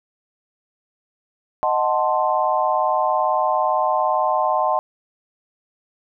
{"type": "chord", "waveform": "sine", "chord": "D# diminished seventh", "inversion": "none", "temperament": "equal", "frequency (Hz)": [622.3, 740, 880, 1046.5], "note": ["D#5", "F#5", "A5", "C6"], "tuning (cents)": [0, 0, 0, 0], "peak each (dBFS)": -22, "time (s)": [1.63, 4.79], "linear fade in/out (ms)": 0, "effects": []}